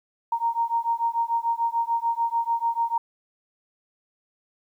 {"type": "beating tone pair", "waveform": "sine", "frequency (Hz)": [925, 931.8], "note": ["A#5", "A#5"], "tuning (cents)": [-14, -1], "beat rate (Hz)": 6.8, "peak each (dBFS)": -25, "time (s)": [0.32, 2.98], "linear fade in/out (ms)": 5, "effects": ["10-bit"]}